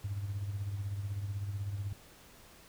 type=tone with tremolo; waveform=sine; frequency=100.1 Hz; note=G2; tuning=37 cents sharp; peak=-30 dBFS; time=0.04-1.93 s; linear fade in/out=5 ms; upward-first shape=triangle; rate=16 Hz; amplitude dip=70%; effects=tanh soft clip ceiling -29 dBFS + pink hiss -57 dBFS RMS until 2.68 s